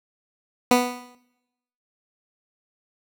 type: tone with exponential decay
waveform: 15% pulse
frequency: 246.9 Hz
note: B3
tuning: in tune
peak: -6 dBFS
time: 0.71-1.15 s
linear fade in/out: 2 ms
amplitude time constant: 95 ms
effects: noise-tail reverb RT60 0.9 s tail -19 dB re dry